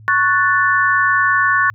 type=chord; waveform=sine; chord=F# minor; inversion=second; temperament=equal; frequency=1108.7 / 1480 / 1760 Hz; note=C#6 / F#6 / A6; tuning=0 / 0 / 0 cents; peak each=-16 dBFS; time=0.08-1.7 s; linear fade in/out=0 ms; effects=added 108 Hz sine -38 dBFS peak until 1.74 s